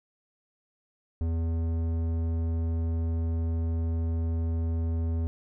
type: tone with low-pass filter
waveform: square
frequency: 82.41 Hz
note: E2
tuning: in tune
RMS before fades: -28 dBFS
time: 1.21-5.27 s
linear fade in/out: 0 ms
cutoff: 430 Hz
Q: 0.5
effects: none